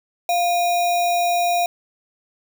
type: tone with sample-and-hold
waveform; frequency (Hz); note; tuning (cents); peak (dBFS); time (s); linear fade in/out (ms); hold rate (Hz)
sine; 698.5; F5; 0; -16; 0.29-1.66; 2; 3150
effects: none

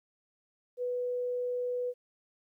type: tone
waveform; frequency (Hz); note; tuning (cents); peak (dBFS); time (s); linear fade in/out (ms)
sine; 493.5; B4; -1; -30; 0.77-1.94; 50
effects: 12-bit

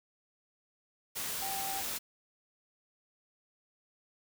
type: tone in noise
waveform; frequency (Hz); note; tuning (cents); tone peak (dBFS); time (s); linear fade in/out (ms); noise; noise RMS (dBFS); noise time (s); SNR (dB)
sine; 780; G5; -9; -38; 1.41-1.82; 20; white; -37; 1.15-1.99; -4
effects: none

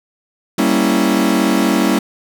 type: chord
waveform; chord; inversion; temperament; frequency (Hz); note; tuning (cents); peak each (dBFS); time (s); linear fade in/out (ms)
40% pulse; G diminished seventh; none; equal; 196 / 233.1 / 277.2 / 329.6; G3 / Bb3 / Db4 / Fb4; 0 / 0 / 0 / 0; -17; 0.58-1.99; 5
effects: none

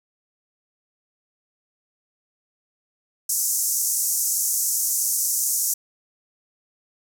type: band-pass noise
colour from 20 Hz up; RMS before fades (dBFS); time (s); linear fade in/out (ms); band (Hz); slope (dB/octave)
pink; -23; 3.29-5.74; 5; 5900 to 15000; 48
effects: none

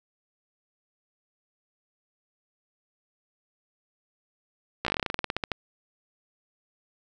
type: slowing click train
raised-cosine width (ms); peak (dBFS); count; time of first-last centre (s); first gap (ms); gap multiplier
0.3; -11; 18; 4.85-5.518; 15; 1.11
effects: none

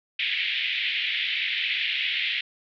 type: band-pass noise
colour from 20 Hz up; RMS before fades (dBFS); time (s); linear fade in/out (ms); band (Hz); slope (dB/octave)
pink; -27; 0.19-2.41; 5; 2000 to 3600; 48
effects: none

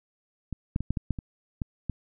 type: clicks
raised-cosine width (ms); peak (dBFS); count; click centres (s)
5; -20 / -14 / -18 / -13 / -16 / -14 / -22 / -17 / -17; 9; 0.527 / 0.761 / 0.806 / 0.906 / 0.972 / 1.107 / 1.188 / 1.618 / 1.897
effects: none

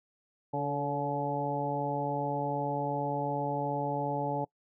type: harmonic tone with a mistuned harmonic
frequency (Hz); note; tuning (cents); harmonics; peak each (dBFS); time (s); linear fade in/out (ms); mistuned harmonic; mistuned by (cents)
142.7; D3; -49; 1 / 2 / 3 / 4 / 5 / 6; -36 / -37 / -38 / -36 / -39 / -34; 0.53-4.45; 10; 3; +34
effects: noise-tail reverb RT60 0.1 s tail -24 dB re dry

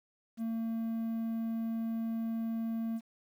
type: tone with quantisation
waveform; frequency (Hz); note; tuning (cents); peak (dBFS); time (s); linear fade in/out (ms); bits
triangle; 226.6; A#3; -49; -30; 0.37-3.01; 50; 10
effects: none

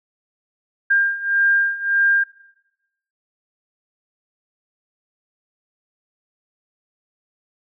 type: beating tone pair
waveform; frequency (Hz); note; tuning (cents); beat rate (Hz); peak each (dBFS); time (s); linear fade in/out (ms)
sine; 1600 / 1601.7; G6 / G6; +35 / +37; 1.7; -20 / -17; 0.9-2.24; 10
effects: noise-tail reverb RT60 0.9 s tail -17 dB re dry

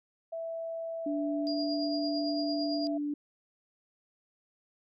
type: tone with pitch glide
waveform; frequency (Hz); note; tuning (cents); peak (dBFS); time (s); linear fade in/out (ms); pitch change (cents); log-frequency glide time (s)
sine; 659.3 to 666.2; E5 to E5; 0 to +18; -34; 0.32-2.98; 10; +18; 1.23-2.27
type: tone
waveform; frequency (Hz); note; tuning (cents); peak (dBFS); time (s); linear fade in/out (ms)
sine; 292.4; D4; -7; -30; 1.06-3.14; 5
type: tone with tremolo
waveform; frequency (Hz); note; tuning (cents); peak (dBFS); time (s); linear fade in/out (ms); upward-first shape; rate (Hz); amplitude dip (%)
sine; 4824; D8; +46; -34; 1.47-2.87; 0; triangle; 8.9; 60
effects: none

